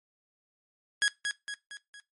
sawtooth tone with echo, 1661.2 Hz, G#6, in tune, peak -19 dBFS, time 1.02-1.08 s, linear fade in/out 0 ms, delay 230 ms, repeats 4, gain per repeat -6 dB, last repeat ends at 2 s, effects noise-tail reverb RT60 0.2 s tail -20 dB re dry + MP3 48 kbps

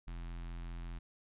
square tone with notch filter, 42.61 Hz, F1, 42 cents flat, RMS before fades -43 dBFS, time 0.07-0.99 s, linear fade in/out 10 ms, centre 500 Hz, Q 1, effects resampled to 8000 Hz

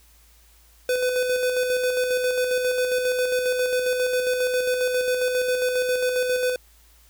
square tone with tremolo, 502 Hz, B4, 28 cents sharp, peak -20 dBFS, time 0.89-6.56 s, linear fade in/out 2 ms, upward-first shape square, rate 7.4 Hz, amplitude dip 35%, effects added 56 Hz sine -54 dBFS peak until 7.09 s + white hiss -57 dBFS RMS until 7.09 s

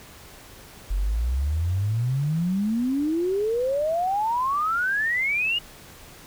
sine exponential sweep, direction up, 43.73 to 2908 Hz, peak -21 dBFS, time 0.9-5.59 s, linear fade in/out 10 ms, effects pink hiss -46 dBFS RMS until 6.26 s

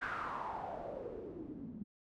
white noise with low-pass filter sweep, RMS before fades -43 dBFS, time 0.01-1.84 s, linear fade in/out 20 ms, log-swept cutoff 1600 to 200 Hz, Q 5.1, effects none

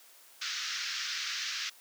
white band-pass noise, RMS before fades -36 dBFS, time 0.41-1.7 s, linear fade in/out 10 ms, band 1300 to 6000 Hz, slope 48 dB/octave, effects white hiss -57 dBFS RMS until 1.8 s + high-pass 400 Hz 12 dB/octave

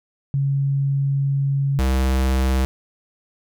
sine / square tone pair in turn, 138.59 / 65.41 Hz, C#3 / C2, 0 / 0 cents, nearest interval octave + minor second, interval 1300 cents, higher first, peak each -17 dBFS, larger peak neither, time 0.34-1.79 / 1.79-2.65 s, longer first, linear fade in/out 0 ms, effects none

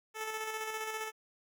10% pulse tone with tremolo, 437.6 Hz, A4, 9 cents flat, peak -27 dBFS, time 0.14-1.12 s, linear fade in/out 50 ms, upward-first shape square, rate 15 Hz, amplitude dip 35%, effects none

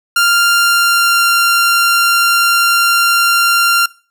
sawtooth tone with pitch glide, 1394 to 1385.2 Hz, F6 to F6, -4 to -15 cents, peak -5 dBFS, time 0.16-3.86 s, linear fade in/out 5 ms, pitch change -11 cents, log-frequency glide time 0.53-1.27 s, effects noise-tail reverb RT60 0.4 s tail -22 dB re dry

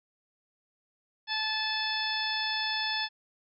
harmonic tone, 870 Hz, A5, 20 cents flat, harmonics 1 / 2 / 3 / 4 / 5 / 6, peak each -36 / -34 / -38 / -34 / -37 / -36 dBFS, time 1.27-3.09 s, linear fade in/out 50 ms, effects none

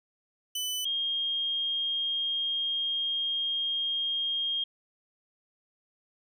sawtooth / sine tone pair in turn, 3000 / 3230 Hz, F#7 / G#7, +23 / -49 cents, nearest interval minor second, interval 128 cents, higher second, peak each -27 / -27 dBFS, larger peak neither, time 0.55-0.85 / 0.85-4.64 s, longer second, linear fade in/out 5 ms, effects none

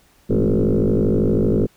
sine tone with frequency modulation, 100 Hz, G2, 35 cents sharp, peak -13 dBFS, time 0.29-1.67 s, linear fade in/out 20 ms, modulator 52.7 Hz, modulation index 7.1, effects tanh soft clip ceiling -9 dBFS + pink hiss -56 dBFS RMS until 1.76 s

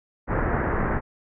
pink low-pass noise, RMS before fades -24 dBFS, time 0.27-1.01 s, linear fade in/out 50 ms, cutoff 1900 Hz, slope 48 dB/octave, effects none

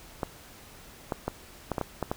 clicks, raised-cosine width 1 ms, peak -14 dBFS, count 8, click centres 0.232 / 1.122 / 1.28 / 1.717 / 1.782 / 1.813 / 2.027 / 2.115 s, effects pink hiss -50 dBFS RMS until 2.16 s

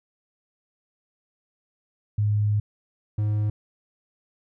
sine / triangle tone pair in turn, 104.6 / 105.57 Hz, G#2 / G#2, +13 / +29 cents, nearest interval unison, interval 16 cents, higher second, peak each -19 dBFS, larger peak neither, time 2.18-2.6 / 3.18-3.5 s, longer first, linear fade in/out 5 ms, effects none

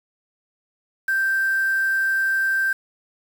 sine tone with quantisation, 1568 Hz, G6, in tune, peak -18 dBFS, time 1.08-2.73 s, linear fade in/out 5 ms, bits 6, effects none

